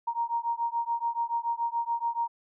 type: beating tone pair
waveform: sine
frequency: 931 / 938 Hz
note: A#5 / A#5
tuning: -2 / +11 cents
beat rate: 7 Hz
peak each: -30 dBFS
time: 0.07-2.28 s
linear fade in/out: 10 ms
effects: none